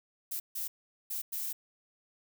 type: noise bursts at uneven times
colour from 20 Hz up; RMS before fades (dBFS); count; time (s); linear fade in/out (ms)
violet; -36; 4; 0.31-0.4 / 0.55-0.68 / 1.1-1.22 / 1.32-1.53; 10
effects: none